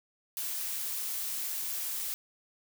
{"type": "noise", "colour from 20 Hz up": "blue", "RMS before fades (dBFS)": -35, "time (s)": [0.37, 2.14], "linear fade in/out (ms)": 0, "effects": []}